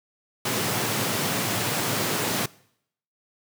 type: high-pass noise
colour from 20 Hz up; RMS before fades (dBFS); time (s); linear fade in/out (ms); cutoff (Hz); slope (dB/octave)
pink; -26; 0.45-2.46; 5; 100; 96
effects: noise-tail reverb RT60 0.7 s tail -22 dB re dry